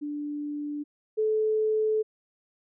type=tone pair in turn; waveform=sine; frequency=293.7 / 433.5 Hz; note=D4 / A4; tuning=0 / -26 cents; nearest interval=perfect fifth; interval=674 cents; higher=second; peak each=-30 / -22 dBFS; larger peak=second; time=0.01-0.84 / 1.17-2.03 s; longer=second; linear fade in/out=20 ms; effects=none